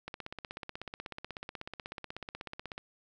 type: click train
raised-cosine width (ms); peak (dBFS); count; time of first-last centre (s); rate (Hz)
0.3; -24; 45; 0.08-2.779; 16.3
effects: none